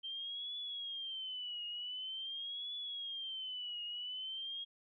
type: tone with vibrato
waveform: sine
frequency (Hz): 3136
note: G7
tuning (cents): 0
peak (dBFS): -40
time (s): 0.03-4.65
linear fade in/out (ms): 20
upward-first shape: triangle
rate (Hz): 0.46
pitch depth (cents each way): 160
effects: none